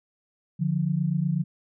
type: tone pair together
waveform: sine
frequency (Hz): 147.7 / 175.88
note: D3 / F3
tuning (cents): +10 / +13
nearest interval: minor third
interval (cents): 303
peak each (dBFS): -25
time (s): 0.59-1.44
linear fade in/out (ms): 20
effects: none